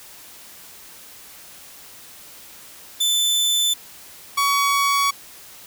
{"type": "tone pair in turn", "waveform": "sawtooth", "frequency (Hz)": [3520, 1125.2], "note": ["A7", "C#6"], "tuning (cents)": [0, 26], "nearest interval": "octave + minor sixth", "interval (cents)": 1974, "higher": "first", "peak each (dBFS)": [-14, -13], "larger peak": "second", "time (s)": [[3, 3.74], [4.37, 5.11]], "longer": "neither", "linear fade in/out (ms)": 10, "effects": ["white hiss -43 dBFS RMS until 5.66 s"]}